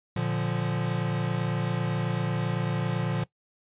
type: chord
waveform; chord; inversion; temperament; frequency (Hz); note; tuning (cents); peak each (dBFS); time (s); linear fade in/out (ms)
square; Bb major; none; equal; 116.54 / 146.83 / 174.61; Bb2 / D3 / F3; 0 / 0 / 0; -31; 0.16-3.24; 5
effects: noise-tail reverb RT60 0.1 s tail -19 dB re dry + resampled to 8000 Hz